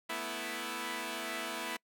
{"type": "chord", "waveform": "5% pulse", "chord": "A suspended second", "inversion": "none", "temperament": "equal", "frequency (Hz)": [220, 246.9, 329.6], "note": ["A3", "B3", "E4"], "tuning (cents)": [0, 0, 0], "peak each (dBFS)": [-32, -30, -28], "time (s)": [0.09, 1.77], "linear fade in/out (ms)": 10, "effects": ["noise-tail reverb RT60 0.1 s tail -26 dB re dry"]}